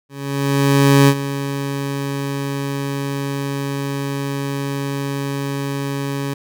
20% pulse tone with ADSR envelope, 139.4 Hz, C#3, 10 cents sharp, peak -3 dBFS, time 0.09-6.34 s, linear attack 990 ms, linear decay 61 ms, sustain -13 dB, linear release 7 ms, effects none

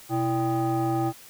sine tone with frequency modulation, 331.1 Hz, E4, 8 cents sharp, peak -21 dBFS, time 0.09-1.13 s, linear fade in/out 50 ms, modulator 456 Hz, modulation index 1.2, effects tanh soft clip ceiling -18 dBFS + white hiss -48 dBFS RMS until 1.29 s

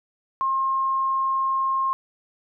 sine tone, 1068 Hz, C6, 35 cents sharp, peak -20 dBFS, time 0.41-1.93 s, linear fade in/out 0 ms, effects none

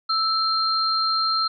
sine tone pair together, 1317 / 4181 Hz, E6 / C8, -2 / -2 cents, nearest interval octave + minor sixth, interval 2000 cents, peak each -22 dBFS, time 0.09-1.48 s, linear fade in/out 10 ms, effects none

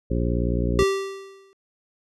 harmonic tone, 59.4 Hz, A#1, 33 cents sharp, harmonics 1 / 2 / 3 / 4 / 5 / 6 / 7 / 9, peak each -24 / -27 / -29 / -30 / -31 / -32 / -32 / -34 dBFS, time 0.1-0.84 s, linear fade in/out 10 ms
square tone with exponential decay, 390 Hz, G4, 9 cents flat, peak -15 dBFS, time 0.79-1.53 s, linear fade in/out 0 ms, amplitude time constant 160 ms
effects low-pass 8000 Hz 12 dB/octave

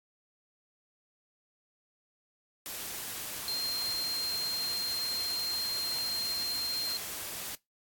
sine tone in noise, 4186 Hz, C8, in tune, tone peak -31 dBFS, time 3.48-6.97 s, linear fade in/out 0 ms, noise white, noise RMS -39 dBFS, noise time 2.66-7.55 s, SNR +5 dB, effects noise-tail reverb RT60 0.2 s tail -24 dB re dry + AAC 64 kbps

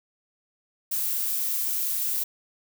violet noise with high-pass filter sweep, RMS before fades -27 dBFS, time 0.91-2.24 s, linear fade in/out 10 ms, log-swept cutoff 920 to 450 Hz, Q 1.5, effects none

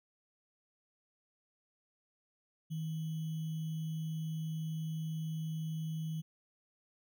sine tone with sample-and-hold, 159 Hz, D#3, 38 cents sharp, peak -35 dBFS, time 2.7-6.22 s, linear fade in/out 20 ms, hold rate 3150 Hz, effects none

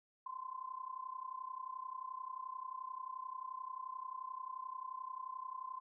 sine tone with amplitude modulation, 1034 Hz, C6, 21 cents flat, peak -39 dBFS, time 0.26-5.8 s, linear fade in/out 5 ms, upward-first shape sine, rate 31.4 Hz, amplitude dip 85%, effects none

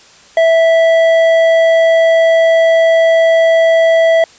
sine tone with hard clipping, 657 Hz, E5, 6 cents flat, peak -8 dBFS, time 0.37-4.24 s, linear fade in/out 2 ms, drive 8 dB, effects white hiss -42 dBFS RMS until 4.38 s + resampled to 16000 Hz

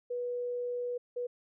sine tone bursts at uneven times, 488.4 Hz, B4, 19 cents flat, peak -32 dBFS, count 2, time 0.1-0.98 / 1.16-1.27 s, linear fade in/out 10 ms, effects none

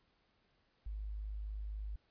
sine tone, 51.91 Hz, G#1, in tune, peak -39 dBFS, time 0.86-1.96 s, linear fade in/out 5 ms, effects pink hiss -75 dBFS RMS until 2.1 s + resampled to 11025 Hz

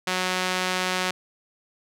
sawtooth tone with band-pass filter, 184 Hz, F#3, 9 cents flat, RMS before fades -26 dBFS, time 0.07-1.11 s, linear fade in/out 5 ms, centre 3000 Hz, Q 0.53, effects none

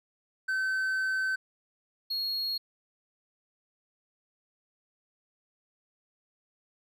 triangle tone pair in turn, 1534 / 4301 Hz, G6 / C8, -38 / +47 cents, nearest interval octave + tritone, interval 1785 cents, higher second, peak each -25 / -28 dBFS, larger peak first, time 0.48-1.36 / 2.1-2.58 s, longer first, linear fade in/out 10 ms, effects none

